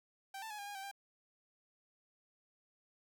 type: tone with pitch steps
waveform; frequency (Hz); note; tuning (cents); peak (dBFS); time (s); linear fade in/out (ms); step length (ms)
sawtooth; 780 / 887 / 841 / 808 / 817 / 777 / 795; G5 / A5 / G#5 / G#5 / G#5 / G5 / G5; -9 / +14 / +22 / -48 / -29 / -16 / +24; -40; 0.34-0.914; 5; 82
effects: none